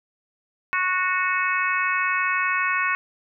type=harmonic tone; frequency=367.9 Hz; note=F#4; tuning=10 cents flat; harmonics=3 / 4 / 5 / 6 / 7; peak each=-25 / -26 / -27 / -28 / -28 dBFS; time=0.73-2.95 s; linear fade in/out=0 ms; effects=none